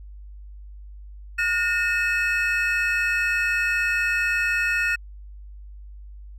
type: tone cluster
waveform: triangle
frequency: 1439 / 1828 / 2583 Hz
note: F#6 / A#6 / E7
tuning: -49 / -34 / -36 cents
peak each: -23 dBFS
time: 1.38-4.96 s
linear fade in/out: 10 ms
effects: added 50 Hz sine -38 dBFS peak until 6.38 s